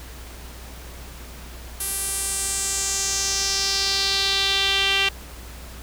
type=tone with band-pass filter sweep; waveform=sawtooth; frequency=392 Hz; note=G4; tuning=in tune; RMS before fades=-23 dBFS; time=1.8-5.09 s; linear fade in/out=5 ms; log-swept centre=11000 to 2900 Hz; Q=3.2; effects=added 60 Hz sine -38 dBFS peak until 5.82 s + pink hiss -42 dBFS RMS until 5.82 s